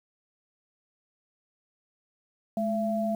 sine tone pair together, 212.8 / 673.5 Hz, G#3 / E5, +42 / +37 cents, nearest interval octave + minor sixth, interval 1995 cents, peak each -28 dBFS, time 2.57-3.15 s, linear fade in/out 2 ms, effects 9-bit

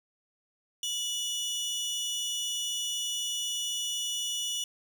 25% pulse tone pair together, 2931 / 3469 Hz, F#7 / A7, -17 / -25 cents, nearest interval minor third, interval 292 cents, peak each -28 / -33 dBFS, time 0.83-4.64 s, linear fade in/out 2 ms, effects none

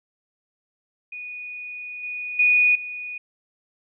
sine tone with level steps, 2468 Hz, D#7, 15 cents flat, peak -32 / -28 / -14 / -30 dBFS, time 1.12-3.18 s, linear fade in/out 5 ms, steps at 2.03 / 2.39 / 2.75 s, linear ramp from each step 5 ms, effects none

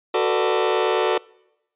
sawtooth chord, B minor seventh, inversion second, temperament just, 370.4 / 444.5 / 493.9 / 592.7 Hz, F#4 / A4 / B4 / D5, +2 / +18 / 0 / +16 cents, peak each -18 / -17 / -22 / -22 dBFS, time 0.14-1.18 s, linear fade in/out 5 ms, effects noise-tail reverb RT60 0.9 s tail -25 dB re dry + resampled to 8000 Hz

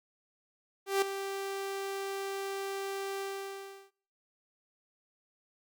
sawtooth tone with ADSR envelope, 392 Hz, G4, in tune, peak -20 dBFS, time 0.86-3.91 s, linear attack 160 ms, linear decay 4 ms, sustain -11 dB, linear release 700 ms, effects noise-tail reverb RT60 0.5 s tail -22 dB re dry + Opus 48 kbps

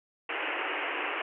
white band-pass noise, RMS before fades -33 dBFS, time 0.29-1.22 s, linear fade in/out 5 ms, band 290 to 2900 Hz, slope 96 dB/octave, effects none

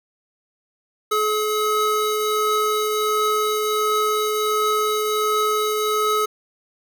square tone pair together, 426.5 / 1278.1 Hz, G#4 / D#6, +46 / +46 cents, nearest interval octave + perfect fifth, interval 1900 cents, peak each -22 dBFS, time 1.11-6.26 s, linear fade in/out 10 ms, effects none

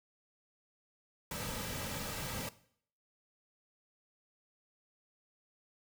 pink noise with comb filter, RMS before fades -40 dBFS, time 1.31-2.49 s, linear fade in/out 2 ms, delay 2.8 ms, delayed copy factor -0.55, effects noise-tail reverb RT60 0.6 s tail -17 dB re dry

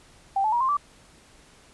sine tone with pitch steps, 784 / 864.9 / 954.1 / 1052.6 / 1161.2 Hz, G5 / A5 / A#5 / C6 / D6, 0 / -30 / +40 / +10 / -20 cents, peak -20 dBFS, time 0.36-0.77 s, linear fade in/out 5 ms, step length 82 ms, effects pink hiss -54 dBFS RMS until 1.73 s + resampled to 24000 Hz

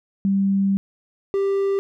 sine / triangle tone pair in turn, 196 / 393.8 Hz, G3 / G4, 0 / +8 cents, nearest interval octave, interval 1208 cents, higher second, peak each -16 dBFS, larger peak neither, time 0.25-0.77 / 1.34-1.79 s, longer first, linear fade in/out 0 ms, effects none

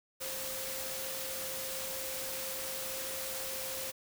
sine tone in noise, 528 Hz, C5, 16 cents sharp, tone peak -44 dBFS, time 0.2-3.92 s, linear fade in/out 20 ms, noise white, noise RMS -39 dBFS, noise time 0.2-3.92 s, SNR -8 dB, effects none

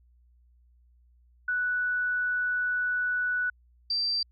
sine tone pair in turn, 1480 / 4691 Hz, F#6 / D8, 0 / -3 cents, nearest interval octave + minor sixth, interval 1997 cents, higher second, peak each -25 dBFS, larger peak neither, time 1.48-3.5 / 3.9-4.23 s, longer first, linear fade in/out 5 ms, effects added 60 Hz sine -58 dBFS peak until 4.31 s

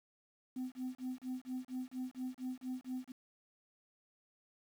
sine tone with tremolo, 255.2 Hz, C4, 43 cents flat, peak -34 dBFS, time 0.56-3.12 s, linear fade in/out 5 ms, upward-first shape sine, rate 4.3 Hz, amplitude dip 100%, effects tanh soft clip ceiling -35 dBFS + 10-bit

